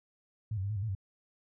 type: tone with pitch steps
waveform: sine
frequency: 108.6 / 94.4 / 100.1 / 108 / 96.5 / 111.7 / 96 Hz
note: A2 / F#2 / G2 / A2 / G2 / A2 / G2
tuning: -22 / +35 / +37 / -32 / -27 / +27 / -36 cents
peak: -31 dBFS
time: 0.51-0.951 s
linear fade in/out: 5 ms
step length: 63 ms
effects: none